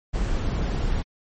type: noise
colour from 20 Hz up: brown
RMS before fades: -24 dBFS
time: 0.13-1.03 s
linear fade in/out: 20 ms
effects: MP3 32 kbps